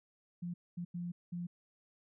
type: tone bursts at uneven times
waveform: sine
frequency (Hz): 174.5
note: F3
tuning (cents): -1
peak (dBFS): -37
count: 4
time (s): 0.42-0.54 / 0.77-0.85 / 0.94-1.12 / 1.32-1.47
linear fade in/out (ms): 10
effects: none